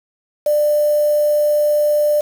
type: tone with quantisation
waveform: sine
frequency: 595 Hz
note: D5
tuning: 22 cents sharp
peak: -12 dBFS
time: 0.46-2.21 s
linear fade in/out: 5 ms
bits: 5
effects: none